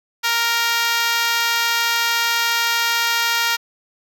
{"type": "tone with high-pass filter", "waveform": "5% pulse", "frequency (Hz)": 466.2, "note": "A#4", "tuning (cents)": 0, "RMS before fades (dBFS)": -19, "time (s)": [0.23, 3.57], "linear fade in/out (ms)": 20, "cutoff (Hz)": 1100, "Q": 1.7, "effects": []}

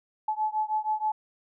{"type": "beating tone pair", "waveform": "sine", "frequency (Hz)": [858, 864.3], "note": ["A5", "A5"], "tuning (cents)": [-44, -31], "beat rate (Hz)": 6.3, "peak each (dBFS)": [-28, -29], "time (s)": [0.28, 1.12], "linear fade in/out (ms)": 5, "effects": []}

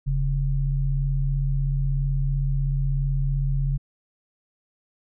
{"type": "tone pair together", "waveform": "sine", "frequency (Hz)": [40.5, 137.5], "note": ["E1", "C#3"], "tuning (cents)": [-30, -14], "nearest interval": "octave + major sixth", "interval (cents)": 2116, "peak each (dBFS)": -23, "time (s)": [0.06, 3.78], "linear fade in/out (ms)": 20, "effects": []}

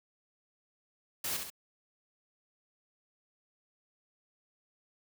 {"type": "noise with echo", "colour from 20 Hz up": "white", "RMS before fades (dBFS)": -35, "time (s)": [1.24, 1.37], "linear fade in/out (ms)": 5, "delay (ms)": 66, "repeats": 2, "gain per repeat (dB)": -5, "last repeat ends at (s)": 1.502, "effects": []}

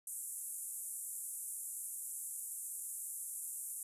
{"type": "band-pass noise", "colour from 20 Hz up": "white", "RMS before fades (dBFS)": -44, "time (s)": [0.07, 3.83], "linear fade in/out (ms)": 2, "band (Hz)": [7800, 12000], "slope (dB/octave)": 48, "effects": ["resampled to 32000 Hz"]}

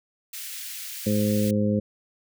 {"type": "high-pass noise", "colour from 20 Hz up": "white", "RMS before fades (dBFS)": -36, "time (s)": [0.33, 1.51], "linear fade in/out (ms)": 5, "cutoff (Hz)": 1800, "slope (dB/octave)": 24}
{"type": "harmonic tone", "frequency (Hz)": 104.4, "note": "G#2", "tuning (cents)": 10, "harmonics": [1, 2, 3, 4, 5], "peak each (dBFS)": [-27, -22, -32, -32, -28], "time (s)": [1.06, 1.8], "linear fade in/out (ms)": 10}
{"effects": []}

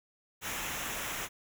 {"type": "noise with comb filter", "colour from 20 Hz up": "pink", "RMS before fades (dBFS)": -37, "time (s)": [0.41, 1.29], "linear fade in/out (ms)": 50, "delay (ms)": 0.22, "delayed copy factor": -0.65, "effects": []}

